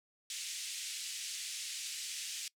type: band-pass noise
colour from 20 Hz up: white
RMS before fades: -42 dBFS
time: 0.3-2.48 s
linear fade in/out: 2 ms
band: 2300 to 8600 Hz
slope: 24 dB/octave
effects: noise-tail reverb RT60 0.1 s tail -23 dB re dry